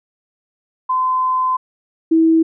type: tone pair in turn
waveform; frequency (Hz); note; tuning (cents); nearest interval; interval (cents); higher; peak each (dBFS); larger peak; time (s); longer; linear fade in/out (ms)
sine; 1026 / 324.5; C6 / E4; -34 / -27; octave + minor sixth; 1993; first; -14 / -9; second; 0.89-1.57 / 2.11-2.43; first; 10
effects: none